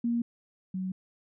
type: tone pair in turn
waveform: sine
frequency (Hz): 235.6 / 187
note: A#3 / F#3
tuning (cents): +19 / +19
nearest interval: major third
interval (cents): 400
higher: first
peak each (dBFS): -25 / -30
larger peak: first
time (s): 0.04-0.22 / 0.74-0.92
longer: neither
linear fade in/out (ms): 5
effects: none